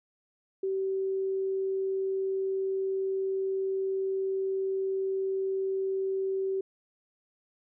sine tone, 384.5 Hz, G4, 33 cents flat, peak -27 dBFS, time 0.63-6.61 s, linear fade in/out 5 ms, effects none

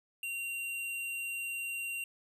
square tone with vibrato, 2761 Hz, F7, 20 cents flat, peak -36 dBFS, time 0.23-2.04 s, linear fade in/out 2 ms, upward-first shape triangle, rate 20 Hz, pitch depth 11 cents each way, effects none

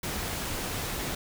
pink noise, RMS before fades -33 dBFS, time 0.03-1.15 s, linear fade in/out 5 ms, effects none

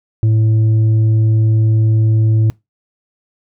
triangle tone with tanh clipping, 110 Hz, A2, in tune, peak -10 dBFS, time 0.23-2.5 s, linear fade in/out 0 ms, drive 9 dB, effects noise-tail reverb RT60 0.2 s tail -24 dB re dry

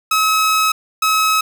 sawtooth tone pair in turn, 1283 / 1283 Hz, E6 / E6, -47 / -47 cents, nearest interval unison, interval 0 cents, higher neither, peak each -9 dBFS, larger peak neither, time 0.11-0.72 / 1.02-1.41 s, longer first, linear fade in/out 5 ms, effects none

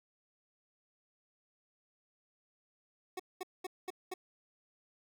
25% pulse tone bursts, 370 Hz, F#4, in tune, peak -34 dBFS, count 5, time 3.17-4.14 s, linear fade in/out 5 ms, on 26 ms, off 210 ms, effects none

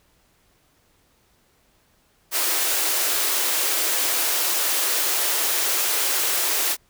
white high-pass noise, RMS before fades -22 dBFS, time 2.31-6.77 s, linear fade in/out 50 ms, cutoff 300 Hz, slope 96 dB/octave, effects pink hiss -62 dBFS RMS until 6.89 s

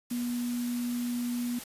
sine tone in noise, 241.9 Hz, B3, 36 cents flat, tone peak -29 dBFS, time 0.11-1.59 s, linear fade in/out 5 ms, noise white, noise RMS -43 dBFS, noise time 0.1-1.64 s, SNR +11 dB, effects resampled to 32000 Hz

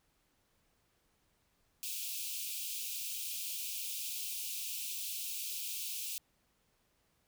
white high-pass noise, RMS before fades -40 dBFS, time 1.83-6.18 s, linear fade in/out 0 ms, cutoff 2400 Hz, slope 96 dB/octave, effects pink hiss -75 dBFS RMS until 7.27 s

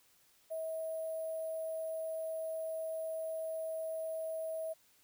sine tone with sample-and-hold, 642 Hz, E5, 46 cents flat, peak -36 dBFS, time 0.5-4.74 s, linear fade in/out 20 ms, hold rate 11025 Hz, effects white hiss -68 dBFS RMS until 5.03 s

